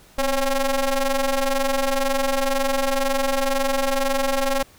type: ring-modulated tone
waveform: sawtooth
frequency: 270 Hz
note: C#4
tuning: 45 cents flat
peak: -12 dBFS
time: 0.18-4.63 s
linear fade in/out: 5 ms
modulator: 281 Hz
effects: pink hiss -51 dBFS RMS until 4.78 s